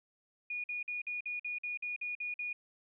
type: tone bursts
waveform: sine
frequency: 2450 Hz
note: D#7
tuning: 27 cents flat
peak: -35 dBFS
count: 11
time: 0.5-2.53 s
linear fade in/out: 5 ms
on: 140 ms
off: 49 ms
effects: none